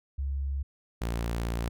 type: tone pair in turn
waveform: sine / sawtooth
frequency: 68.8 / 57.74 Hz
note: C#2 / A#1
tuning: -12 / -16 cents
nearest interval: minor third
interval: 304 cents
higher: first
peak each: -28 / -25 dBFS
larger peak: second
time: 0.18-0.63 / 1.01-1.69 s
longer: second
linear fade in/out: 10 ms
effects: none